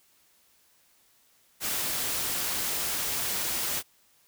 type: noise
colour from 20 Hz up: white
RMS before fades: -30 dBFS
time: 1.6-3.83 s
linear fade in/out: 50 ms
effects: white hiss -64 dBFS RMS until 4.27 s